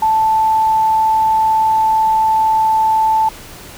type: tone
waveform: sine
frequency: 879 Hz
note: A5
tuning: 2 cents flat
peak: -10 dBFS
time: 0.02-3.29 s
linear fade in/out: 5 ms
effects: pink hiss -35 dBFS RMS until 3.77 s